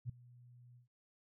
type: tone with ADSR envelope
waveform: sine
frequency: 122.2 Hz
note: B2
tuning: 18 cents flat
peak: -35 dBFS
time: 0.05-0.88 s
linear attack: 44 ms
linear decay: 5 ms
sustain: -22 dB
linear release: 120 ms
effects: none